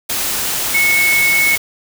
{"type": "tone in noise", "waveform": "sine", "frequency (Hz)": 2200, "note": "C#7", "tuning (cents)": -14, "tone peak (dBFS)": -11, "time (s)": [0.74, 1.56], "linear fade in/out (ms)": 10, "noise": "white", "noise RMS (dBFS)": -19, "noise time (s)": [0.09, 1.58], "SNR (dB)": 5, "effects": []}